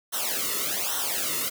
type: noise with flanger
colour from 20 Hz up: white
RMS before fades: -28 dBFS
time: 0.12-1.5 s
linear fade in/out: 20 ms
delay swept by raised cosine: 0.42 to 1.28 ms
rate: 1.2 Hz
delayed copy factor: -1
effects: none